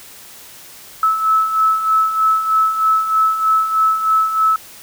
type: beating tone pair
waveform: sine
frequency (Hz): 1300 / 1303.2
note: E6 / E6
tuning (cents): -24 / -20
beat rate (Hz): 3.2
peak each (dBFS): -20 / -13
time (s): 1.03-4.56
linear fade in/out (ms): 2
effects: white hiss -39 dBFS RMS until 4.82 s